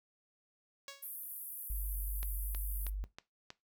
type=tone with exponential decay; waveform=5% pulse; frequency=555 Hz; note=C#5; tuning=2 cents sharp; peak=-31 dBFS; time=0.88-1.14 s; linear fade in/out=1 ms; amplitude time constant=55 ms
type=band-pass noise; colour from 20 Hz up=pink; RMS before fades=-45 dBFS; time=1.02-2.9 s; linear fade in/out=10 ms; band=11000 to 15000 Hz; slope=48 dB/octave
type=tone; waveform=sine; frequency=49 Hz; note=G1; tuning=in tune; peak=-34 dBFS; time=1.7-3.04 s; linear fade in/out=0 ms
type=click train; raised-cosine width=0.2 ms; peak=-28 dBFS; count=5; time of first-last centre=2.23-3.504 s; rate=3.14 Hz
effects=noise-tail reverb RT60 0.2 s tail -18 dB re dry